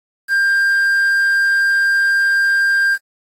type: tone with quantisation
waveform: triangle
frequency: 1594 Hz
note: G6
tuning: 28 cents sharp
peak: -10 dBFS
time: 0.28-2.98 s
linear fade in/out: 50 ms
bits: 6
effects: AAC 48 kbps